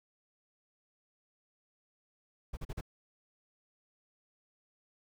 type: noise bursts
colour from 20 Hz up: brown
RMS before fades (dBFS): -38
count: 4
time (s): 2.53-2.811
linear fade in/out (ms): 10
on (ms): 41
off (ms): 39
effects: none